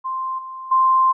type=tone with level steps; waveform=sine; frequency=1046.5 Hz; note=C6; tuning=in tune; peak=-22 / -30 / -12 dBFS; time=0.04-1.13 s; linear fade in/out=20 ms; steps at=0.38 / 0.71 s; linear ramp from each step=10 ms; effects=none